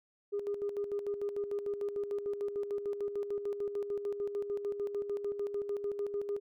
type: tone with tremolo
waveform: sine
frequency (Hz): 406.9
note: G#4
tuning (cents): -35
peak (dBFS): -30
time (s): 0.32-6.4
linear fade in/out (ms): 20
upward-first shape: square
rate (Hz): 6.7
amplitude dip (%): 60
effects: tanh soft clip ceiling -27 dBFS